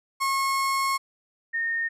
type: tone pair in turn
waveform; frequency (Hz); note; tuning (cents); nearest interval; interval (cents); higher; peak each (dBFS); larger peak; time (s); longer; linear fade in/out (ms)
35% pulse / sine; 1087 / 1836; C#6 / A#6; -34 / -27; major sixth; 907; second; -21 / -24; first; 0.2-0.98 / 1.53-1.89; first; 20
effects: resampled to 32000 Hz